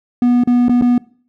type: tone with dropouts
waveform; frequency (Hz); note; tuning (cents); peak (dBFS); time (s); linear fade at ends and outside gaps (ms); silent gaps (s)
triangle; 244.1; B3; -20; -7; 0.22-0.98; 2; 0.437-0.474 / 0.684-0.694 / 0.813-0.821
effects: noise-tail reverb RT60 0.5 s tail -22 dB re dry